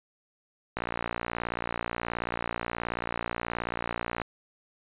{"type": "click train", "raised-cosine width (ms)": 0.5, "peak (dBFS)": -15, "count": 203, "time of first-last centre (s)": [0.77, 4.217], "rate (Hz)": 58.6, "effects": ["resampled to 8000 Hz"]}